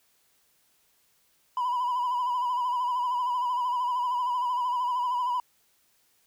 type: tone with vibrato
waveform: triangle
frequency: 987.8 Hz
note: B5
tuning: in tune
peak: -22 dBFS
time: 1.57-5.4 s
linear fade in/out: 2 ms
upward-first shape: sine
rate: 13 Hz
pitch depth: 55 cents each way
effects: tanh soft clip ceiling -20 dBFS + white hiss -67 dBFS RMS until 6.26 s